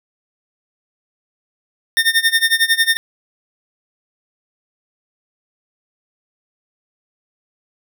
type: tone with tremolo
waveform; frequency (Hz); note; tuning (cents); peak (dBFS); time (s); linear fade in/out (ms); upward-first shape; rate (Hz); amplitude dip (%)
25% pulse; 1820; A#6; -42; -6; 1.97-2.97; 0; sine; 11; 90
effects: none